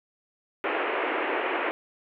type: band-pass noise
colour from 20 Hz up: pink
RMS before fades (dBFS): -28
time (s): 0.64-1.71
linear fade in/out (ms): 0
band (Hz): 310 to 2700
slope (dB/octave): 48
effects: none